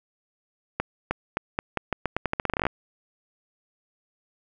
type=accelerating click train; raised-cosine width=0.5 ms; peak=-9 dBFS; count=20; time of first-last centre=0.8-2.667 s; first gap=310 ms; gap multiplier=0.84; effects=none